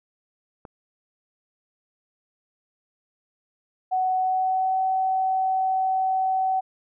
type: click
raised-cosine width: 1 ms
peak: -26 dBFS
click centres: 0.652 s
type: tone with pitch glide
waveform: sine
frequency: 746 to 757.7 Hz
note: F#5 to F#5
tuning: +14 to +41 cents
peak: -20 dBFS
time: 3.91-6.61 s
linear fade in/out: 20 ms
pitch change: +27 cents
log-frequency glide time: 4.15-4.8 s
effects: none